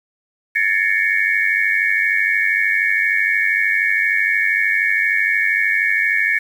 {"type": "tone cluster", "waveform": "sine", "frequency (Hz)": [1711, 1815, 2164, 2257], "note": ["A6", "A#6", "C#7", "C#7"], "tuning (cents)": [-49, -47, -42, 31], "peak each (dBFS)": -20, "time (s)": [0.55, 6.39], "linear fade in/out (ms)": 10, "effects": ["7-bit"]}